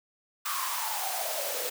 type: noise with high-pass filter sweep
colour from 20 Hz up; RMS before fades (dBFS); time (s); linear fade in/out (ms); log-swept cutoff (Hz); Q
white; -32; 0.45-1.7; 10; 1200 to 480; 7.7
effects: none